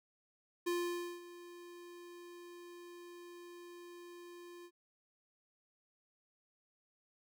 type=tone with ADSR envelope; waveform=square; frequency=349.2 Hz; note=F4; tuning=in tune; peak=-33 dBFS; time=0.66-4.71 s; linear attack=14 ms; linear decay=530 ms; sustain=-18 dB; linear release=61 ms; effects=none